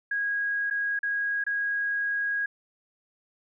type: tone with dropouts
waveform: sine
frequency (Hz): 1645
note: G#6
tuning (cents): -17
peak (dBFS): -25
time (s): 0.11-2.46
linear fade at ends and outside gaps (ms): 5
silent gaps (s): 0.701-0.708 / 0.991-1.03 / 1.44-1.465
effects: none